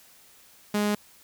sawtooth tone, 207.7 Hz, G#3, in tune, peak -19 dBFS, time 0.74-0.95 s, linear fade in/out 5 ms, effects white hiss -55 dBFS RMS until 1.23 s

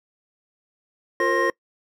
triangle tone cluster, 350.7 / 461.3 / 533 / 1059 / 1866 Hz, F4 / A#4 / C5 / C6 / A#6, +7 / -18 / +32 / +21 / +1 cents, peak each -23 dBFS, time 1.2-1.5 s, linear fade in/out 2 ms, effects noise-tail reverb RT60 0.1 s tail -24 dB re dry

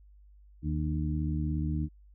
harmonic tone with a mistuned harmonic, 76.9 Hz, D#2, 20 cents flat, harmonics 1 / 2 / 3 / 4, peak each -31 / -32 / -38 / -36 dBFS, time 0.62-1.89 s, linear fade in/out 50 ms, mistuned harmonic 4, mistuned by -29 cents, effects added 50 Hz sine -53 dBFS peak until 2.14 s

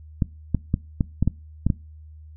clicks, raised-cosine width 5 ms, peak -7 dBFS, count 8, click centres 0.222 / 0.547 / 0.741 / 1.008 / 1.226 / 1.276 / 1.666 / 1.702 s, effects noise-tail reverb RT60 0.3 s tail -23 dB re dry + added 77 Hz sine -41 dBFS peak until 2.36 s

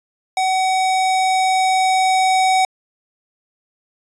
square tone with level ramp, 754 Hz, F#5, 32 cents sharp, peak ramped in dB -16 to -13 dBFS, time 0.37-2.65 s, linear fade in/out 2 ms, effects resampled to 22050 Hz

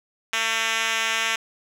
5% pulse tone with band-pass filter, 224.7 Hz, A3, 37 cents sharp, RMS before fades -24 dBFS, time 0.33-1.36 s, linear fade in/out 5 ms, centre 3500 Hz, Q 0.89, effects none

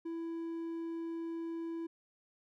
triangle tone, 331.6 Hz, E4, 10 cents sharp, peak -35 dBFS, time 0.05-1.87 s, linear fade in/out 10 ms, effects none

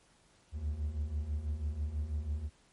triangle beating tone pair, 70.6 / 76.7 Hz, C#2 / D#2, +32 / -24 cents, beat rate 6.1 Hz, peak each -37 / -32 dBFS, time 0.52-2.5 s, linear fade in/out 50 ms, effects pink hiss -66 dBFS RMS until 2.72 s + MP3 48 kbps

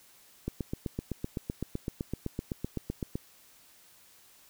click train, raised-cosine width 3 ms, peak -19 dBFS, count 22, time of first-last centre 0.48-3.155 s, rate 7.85 Hz, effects white hiss -59 dBFS RMS until 4.49 s

